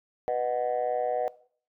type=chord; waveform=sine; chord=B major; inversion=none; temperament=just; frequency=493.9 / 617.4 / 740.8 Hz; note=B4 / D#5 / F#5; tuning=0 / -14 / +2 cents; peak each=-28 dBFS; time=0.28-1.28 s; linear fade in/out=0 ms; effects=noise-tail reverb RT60 0.5 s tail -20 dB re dry + tanh soft clip ceiling -19 dBFS